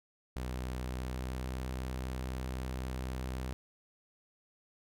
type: tone with pitch glide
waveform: sawtooth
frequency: 63 to 63.92 Hz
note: B1 to C2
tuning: +35 to -40 cents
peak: -32 dBFS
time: 0.36-3.53 s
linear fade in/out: 0 ms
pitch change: +25 cents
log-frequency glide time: 0.86-1.51 s
effects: none